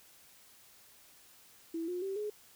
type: tone with pitch steps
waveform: sine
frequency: 329.6 / 357.4 / 387.5 / 420.1 Hz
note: E4 / F4 / G4 / G#4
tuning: 0 / +40 / -20 / +20 cents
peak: -34 dBFS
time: 1.74-2.3 s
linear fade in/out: 5 ms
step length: 140 ms
effects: white hiss -60 dBFS RMS until 2.55 s